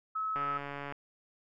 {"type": "tone", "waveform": "sine", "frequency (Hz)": 1292, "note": "E6", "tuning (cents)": -35, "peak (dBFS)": -31, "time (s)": [0.15, 0.58], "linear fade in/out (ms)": 10}
{"type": "click train", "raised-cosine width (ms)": 0.5, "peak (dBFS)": -25, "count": 81, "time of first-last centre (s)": [0.36, 0.923], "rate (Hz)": 142}
{"effects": []}